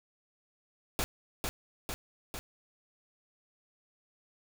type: noise with echo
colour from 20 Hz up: pink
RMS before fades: -31 dBFS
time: 0.99-1.04 s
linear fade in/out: 0 ms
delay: 450 ms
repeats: 3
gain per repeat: -3 dB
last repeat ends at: 2.39 s
effects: none

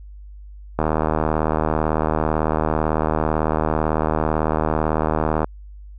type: click train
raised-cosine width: 1 ms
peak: -5 dBFS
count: 364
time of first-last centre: 0.79-5.444 s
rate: 78 Hz
effects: added 50 Hz sine -36 dBFS peak until 5.98 s

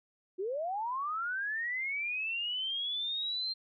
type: linear sweep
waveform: sine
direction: up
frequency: 349.2 to 4186 Hz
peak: -32 dBFS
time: 0.38-3.54 s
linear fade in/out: 20 ms
effects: none

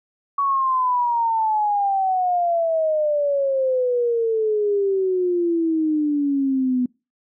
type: exponential sweep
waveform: sine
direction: down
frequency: 1128 to 246.9 Hz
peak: -17 dBFS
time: 0.38-6.86 s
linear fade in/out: 5 ms
effects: noise-tail reverb RT60 0.3 s tail -26 dB re dry

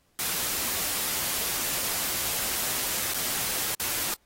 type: noise with dropouts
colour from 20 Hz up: white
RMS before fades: -29 dBFS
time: 0.19-4.14 s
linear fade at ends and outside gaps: 2 ms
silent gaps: 3.138-3.143 / 3.749-3.798 s
effects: pink hiss -68 dBFS RMS until 4.25 s + AAC 48 kbps

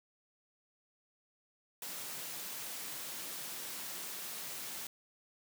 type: high-pass noise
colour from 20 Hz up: white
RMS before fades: -43 dBFS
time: 1.82-4.87 s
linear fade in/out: 2 ms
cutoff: 120 Hz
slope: 96 dB/octave
effects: none

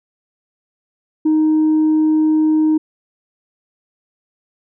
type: tone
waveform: sine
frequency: 311.1 Hz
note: D#4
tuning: in tune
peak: -9 dBFS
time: 1.25-2.78 s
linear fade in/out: 10 ms
effects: tanh soft clip ceiling -9 dBFS

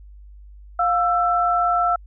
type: tone pair together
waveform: sine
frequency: 705.6 / 1332 Hz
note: F5 / E6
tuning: +18 / +18 cents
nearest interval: major seventh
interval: 1100 cents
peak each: -19 dBFS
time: 0.79-1.96 s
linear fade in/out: 5 ms
effects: added 50 Hz sine -40 dBFS peak until 2.06 s

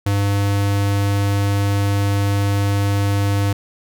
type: tone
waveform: square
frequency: 100.4 Hz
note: G2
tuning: 42 cents sharp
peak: -16 dBFS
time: 0.06-3.53 s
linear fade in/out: 5 ms
effects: none

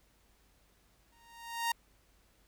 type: tone with exponential growth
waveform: sawtooth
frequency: 930 Hz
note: A#5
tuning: 4 cents flat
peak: -24 dBFS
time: 1.12-1.72 s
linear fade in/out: 5 ms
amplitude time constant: 130 ms
effects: added 50 Hz sine -69 dBFS peak until 2.47 s + pink hiss -69 dBFS RMS until 2.47 s

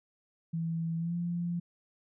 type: tone with pitch glide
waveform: sine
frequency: 164.81 to 172.8 Hz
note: E3 to F3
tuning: 0 to -18 cents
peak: -30 dBFS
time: 0.53-1.6 s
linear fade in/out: 10 ms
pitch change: +82 cents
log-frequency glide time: 0.98-1.15 s
effects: none

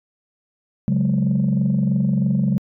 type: chord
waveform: sine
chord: C# suspended fourth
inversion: none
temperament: just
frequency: 138.59 / 184.79 / 207.9 Hz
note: C#3 / F#3 / G#3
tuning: 0 / -2 / +2 cents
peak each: -19 dBFS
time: 0.88-2.58 s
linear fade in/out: 0 ms
effects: tanh soft clip ceiling -11 dBFS

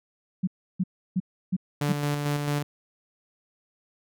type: tone bursts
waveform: sine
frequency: 185 Hz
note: F#3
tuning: in tune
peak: -21 dBFS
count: 5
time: 0.43-1.93 s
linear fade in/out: 10 ms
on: 44 ms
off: 320 ms
type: tone with tremolo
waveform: sawtooth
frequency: 145.7 Hz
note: D3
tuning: 13 cents flat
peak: -20 dBFS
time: 1.81-2.63 s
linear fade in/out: 5 ms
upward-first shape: square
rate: 4.5 Hz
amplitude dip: 35%
effects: none

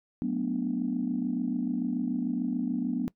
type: chord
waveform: sine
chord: B minor seventh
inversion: second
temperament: equal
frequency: 185 / 220 / 246.9 / 293.7 Hz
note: F#3 / A3 / B3 / D4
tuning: 0 / 0 / 0 / 0 cents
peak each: -34 / -34 / -29 / -33 dBFS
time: 0.22-3.08 s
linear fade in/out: 0 ms
effects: noise-tail reverb RT60 0.1 s tail -21 dB re dry + tanh soft clip ceiling -18 dBFS

